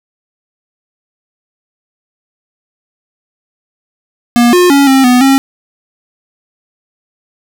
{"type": "tone with pitch steps", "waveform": "square", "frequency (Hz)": [238.9, 357.7, 279.9, 267.2, 248.3, 270.4], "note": ["A#3", "F4", "C#4", "C4", "B3", "C#4"], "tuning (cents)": [43, 41, 17, 36, 9, -43], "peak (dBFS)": -5, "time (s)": [4.36, 5.38], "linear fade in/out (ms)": 0, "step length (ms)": 170, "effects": []}